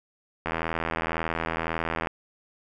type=click train; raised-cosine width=0.5 ms; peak=-12 dBFS; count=133; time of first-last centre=0.46-2.072 s; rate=81.9 Hz; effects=none